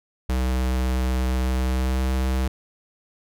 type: tone with pitch glide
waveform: square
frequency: 63.7 to 64.85 Hz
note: C2 to C2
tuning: -46 to -15 cents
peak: -21 dBFS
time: 0.29-2.48 s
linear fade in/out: 5 ms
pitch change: +31 cents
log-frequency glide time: 1.36-2.12 s
effects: none